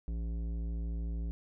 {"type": "tone with tanh clipping", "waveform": "sine", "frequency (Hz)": 56.6, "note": "A1", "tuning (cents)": 50, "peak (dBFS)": -35, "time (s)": [0.08, 1.31], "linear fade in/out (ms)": 0, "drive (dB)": 13, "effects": []}